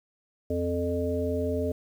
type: harmonic tone with a mistuned harmonic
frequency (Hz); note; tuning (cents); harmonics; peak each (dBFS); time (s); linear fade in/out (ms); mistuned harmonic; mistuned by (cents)
86.7; F2; -12; 1 / 3 / 5 / 7; -31 / -31 / -30 / -32; 0.5-1.72; 5; 5; +15
effects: 9-bit